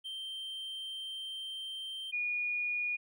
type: tone pair in turn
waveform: triangle / sine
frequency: 3136 / 2446 Hz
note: G7 / D#7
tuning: 0 / -30 cents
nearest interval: major third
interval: 430 cents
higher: first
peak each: -37 / -31 dBFS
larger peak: second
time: 0.04-2.12 / 2.12-2.97 s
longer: first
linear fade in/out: 20 ms
effects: none